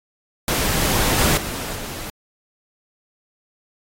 pink noise with level steps, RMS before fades -20 / -18 / -29 / -32 dBFS, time 0.48-2.1 s, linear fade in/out 2 ms, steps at 1.18 / 1.37 / 1.75 s, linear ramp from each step 5 ms, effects AAC 48 kbps

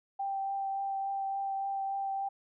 sine tone with vibrato, 784 Hz, G5, in tune, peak -31 dBFS, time 0.19-2.29 s, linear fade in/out 10 ms, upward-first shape triangle, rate 3.5 Hz, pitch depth 13 cents each way, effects none

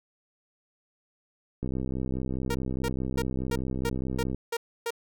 click train, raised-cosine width 3 ms, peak -19 dBFS, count 177, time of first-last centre 1.63-4.346 s, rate 64.8 Hz
sawtooth tone bursts, 466.2 Hz, A#4, in tune, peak -24 dBFS, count 8, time 2.5-4.906 s, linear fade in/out 5 ms, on 47 ms, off 290 ms
effects none

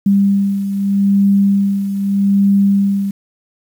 sine beating tone pair, 198.5 / 199.31 Hz, G3 / G3, +22 / +29 cents, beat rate 0.81 Hz, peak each -11 / -18 dBFS, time 0.06-3.11 s, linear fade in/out 5 ms, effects 7-bit

